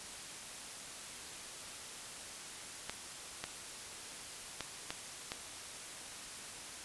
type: clicks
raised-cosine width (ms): 0.2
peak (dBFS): -20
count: 5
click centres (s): 2.896 / 3.44 / 4.607 / 4.905 / 5.319
effects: white hiss -47 dBFS RMS until 6.84 s + resampled to 24000 Hz